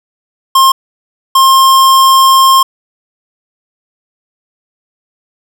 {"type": "tone pair in turn", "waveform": "square", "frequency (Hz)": [1064, 1064], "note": ["C6", "C6"], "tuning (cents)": [29, 29], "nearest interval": "unison", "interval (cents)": 0, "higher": "neither", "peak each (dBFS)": -4, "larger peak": "neither", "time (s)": [[0.55, 0.72], [1.35, 2.63]], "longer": "second", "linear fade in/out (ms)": 5, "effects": []}